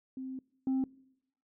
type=tone pair in turn; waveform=sine; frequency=261.6 / 263.6 Hz; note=C4 / C4; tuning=0 / +13 cents; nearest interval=unison; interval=13 cents; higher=second; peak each=-37 / -25 dBFS; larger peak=second; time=0.17-0.39 / 0.67-0.84 s; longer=first; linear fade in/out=2 ms; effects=noise-tail reverb RT60 0.8 s tail -24 dB re dry + tanh soft clip ceiling -26 dBFS